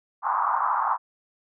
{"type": "band-pass noise", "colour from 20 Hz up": "white", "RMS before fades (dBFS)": -24, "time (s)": [0.22, 0.98], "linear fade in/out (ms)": 50, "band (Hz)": [840, 1200], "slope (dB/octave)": 48, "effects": []}